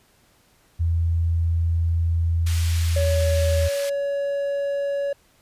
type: tone with pitch glide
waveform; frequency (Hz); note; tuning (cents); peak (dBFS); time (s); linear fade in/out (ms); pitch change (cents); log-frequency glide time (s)
sine; 83.5 to 81.78; E2 to E2; +23 to -13; -18; 0.79-3.69; 20; -36; 2.79-3.34
type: band-pass noise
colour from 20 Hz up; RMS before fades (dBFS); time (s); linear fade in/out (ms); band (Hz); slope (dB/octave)
pink; -35; 2.46-3.9; 10; 2100 to 12000; 12
type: tone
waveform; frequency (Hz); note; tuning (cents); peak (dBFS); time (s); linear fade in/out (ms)
triangle; 563; C#5; +27; -20; 2.96-5.13; 5
effects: pink hiss -59 dBFS RMS until 5.41 s + resampled to 32000 Hz